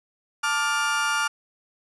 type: chord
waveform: 35% pulse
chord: D minor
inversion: second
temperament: just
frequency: 881 / 1174.7 / 1409.6 Hz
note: A5 / D6 / F6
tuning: +2 / 0 / +16 cents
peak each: -28 / -26 / -22 dBFS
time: 0.43-1.28 s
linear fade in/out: 10 ms
effects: resampled to 24000 Hz